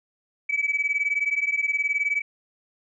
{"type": "beating tone pair", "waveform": "sine", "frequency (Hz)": [2280, 2299], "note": ["C#7", "D7"], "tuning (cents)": [48, -37], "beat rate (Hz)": 19, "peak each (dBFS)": -24, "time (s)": [0.49, 2.22], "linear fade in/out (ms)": 10, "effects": ["tanh soft clip ceiling -15 dBFS"]}